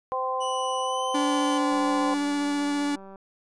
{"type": "harmonic tone", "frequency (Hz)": 258.6, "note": "C4", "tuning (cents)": -20, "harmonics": [2, 3, 4], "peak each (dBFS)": [-30, -31, -28], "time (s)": [0.12, 2.14], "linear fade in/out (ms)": 0}
{"type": "tone with pitch glide", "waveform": "sawtooth", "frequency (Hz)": [2960, 3057], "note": ["F#7", "G7"], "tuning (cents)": [0, -44], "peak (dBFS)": -31, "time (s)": [0.4, 1.59], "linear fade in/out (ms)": 20, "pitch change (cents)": 56, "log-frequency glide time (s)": [0.81, 1.06]}
{"type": "tone with vibrato", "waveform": "45% pulse", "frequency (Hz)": 288.3, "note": "D4", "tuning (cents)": -32, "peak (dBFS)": -24, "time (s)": [1.14, 2.96], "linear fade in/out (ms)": 10, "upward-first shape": "triangle", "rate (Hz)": 15, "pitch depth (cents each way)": 11}
{"type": "click train", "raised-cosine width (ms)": 1, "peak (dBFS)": -32, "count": 280, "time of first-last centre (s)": [1.72, 3.158], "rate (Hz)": 194}
{"effects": ["resampled to 22050 Hz"]}